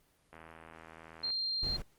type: click train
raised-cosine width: 0.5 ms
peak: -35 dBFS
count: 80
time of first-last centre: 0.33-1.303 s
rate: 81.2 Hz
type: tone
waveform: sine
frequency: 4186 Hz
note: C8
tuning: in tune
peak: -32 dBFS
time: 1.23-1.77 s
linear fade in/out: 10 ms
type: noise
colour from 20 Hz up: brown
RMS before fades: -39 dBFS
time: 1.63-1.82 s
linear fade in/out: 2 ms
effects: pink hiss -70 dBFS RMS until 1.98 s + Opus 32 kbps